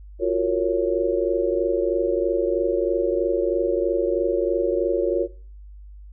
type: chord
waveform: sine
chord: Gb major seventh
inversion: third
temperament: just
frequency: 346.9 / 370 / 462.5 / 555 Hz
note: F4 / Gb4 / Bb4 / Db5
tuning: -12 / 0 / -14 / +2 cents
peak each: -24 dBFS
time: 0.19-5.28 s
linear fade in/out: 50 ms
effects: noise-tail reverb RT60 0.4 s tail -18 dB re dry + added 50 Hz sine -39 dBFS peak until 6.12 s